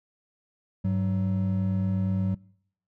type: tone pair together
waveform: triangle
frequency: 99.8 / 188.4 Hz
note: G2 / F#3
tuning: +32 / +32 cents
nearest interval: major seventh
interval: 1100 cents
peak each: -24 dBFS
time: 0.84-2.35 s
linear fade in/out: 10 ms
effects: noise-tail reverb RT60 0.7 s tail -25 dB re dry